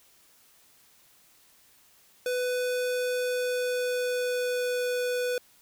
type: tone with pitch glide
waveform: square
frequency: 498.1 to 494.7 Hz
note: B4 to B4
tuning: +15 to +3 cents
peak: -27 dBFS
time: 2.26-5.38 s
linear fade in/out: 2 ms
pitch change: -12 cents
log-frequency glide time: 3.18-4.89 s
effects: white hiss -60 dBFS RMS until 5.61 s